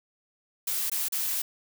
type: noise with dropouts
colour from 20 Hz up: blue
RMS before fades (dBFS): -29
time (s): 0.67-1.42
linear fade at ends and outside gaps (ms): 5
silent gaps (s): 0.898-0.916 / 1.085-1.122
effects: none